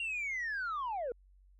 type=linear sweep; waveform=sine; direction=down; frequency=2794 to 449.3 Hz; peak=-32 dBFS; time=0-1.12 s; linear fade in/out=2 ms; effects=tanh soft clip ceiling -32 dBFS + added 47 Hz sine -59 dBFS peak until 1.59 s